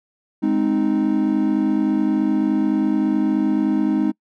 triangle chord, Ab major, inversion none, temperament equal, 207.7 / 261.6 / 311.1 Hz, Ab3 / C4 / Eb4, 0 / 0 / 0 cents, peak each -19 / -19 / -17 dBFS, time 0.42-4.12 s, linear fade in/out 20 ms, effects noise-tail reverb RT60 0.1 s tail -26 dB re dry + tanh soft clip ceiling -5 dBFS

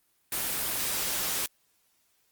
white noise, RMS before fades -30 dBFS, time 0.32-1.46 s, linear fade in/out 2 ms, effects white hiss -70 dBFS RMS until 2.31 s + Opus 24 kbps

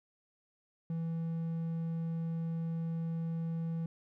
triangle tone, 164.81 Hz, E3, in tune, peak -31 dBFS, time 0.9-3.86 s, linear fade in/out 2 ms, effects none

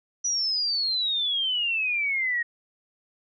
sine exponential sweep, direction down, 5920 to 1864.7 Hz, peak -23 dBFS, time 0.24-2.43 s, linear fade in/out 10 ms, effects none

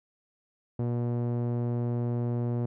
sawtooth tone with low-pass filter, 120 Hz, B2, 49 cents flat, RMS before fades -29 dBFS, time 0.79-2.66 s, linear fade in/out 5 ms, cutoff 550 Hz, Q 0.74, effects none

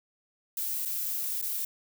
violet noise with dropouts, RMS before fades -32 dBFS, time 0.57-1.65 s, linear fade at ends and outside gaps 2 ms, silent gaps 0.852-0.857 / 1.415-1.424 s, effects none

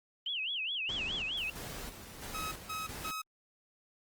sine tone with vibrato, 2927 Hz, F#7, 19 cents flat, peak -33 dBFS, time 0.26-1.5 s, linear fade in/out 2 ms, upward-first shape sine, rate 4.8 Hz, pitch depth 260 cents each way
pink noise with tremolo, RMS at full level -43 dBFS, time 0.89-3.11 s, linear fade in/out 2 ms, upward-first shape square, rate 1.5 Hz, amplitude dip 50%
sawtooth tone bursts, 1276 Hz, D#6, 43 cents sharp, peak -33 dBFS, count 3, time 2.34-3.22 s, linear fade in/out 10 ms, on 180 ms, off 170 ms
effects Opus 24 kbps

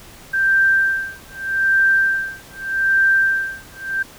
sine tone with tremolo, 1572 Hz, G6, 4 cents sharp, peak -11 dBFS, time 0.33-4.03 s, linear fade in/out 10 ms, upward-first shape sine, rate 0.82 Hz, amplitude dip 100%, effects pink hiss -42 dBFS RMS until 4.18 s

